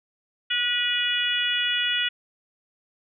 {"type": "harmonic tone with a mistuned harmonic", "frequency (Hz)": 485, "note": "B4", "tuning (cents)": -31, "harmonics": [3, 4, 5, 6, 7], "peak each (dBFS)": [-29, -30, -30, -25, -29], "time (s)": [0.5, 2.09], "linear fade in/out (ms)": 10, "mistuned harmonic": 5, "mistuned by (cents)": 26, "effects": []}